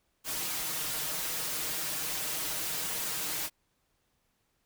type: noise with comb filter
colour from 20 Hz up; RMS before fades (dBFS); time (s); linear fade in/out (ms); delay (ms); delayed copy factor
white; -34; 0.24-3.5; 50; 6.4; +1
effects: pink hiss -75 dBFS RMS until 4.65 s